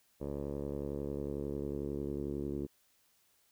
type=tone with low-pass filter sweep; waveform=10% pulse; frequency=71.1 Hz; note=C#2; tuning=45 cents sharp; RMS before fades=-38 dBFS; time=0.2-2.67 s; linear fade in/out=20 ms; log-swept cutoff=580 to 360 Hz; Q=2.6; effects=white hiss -71 dBFS RMS until 3.51 s